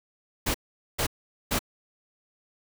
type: noise bursts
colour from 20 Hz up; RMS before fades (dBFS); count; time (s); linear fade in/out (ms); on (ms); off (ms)
pink; -26; 3; 0.46-1.592; 10; 84; 440
effects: none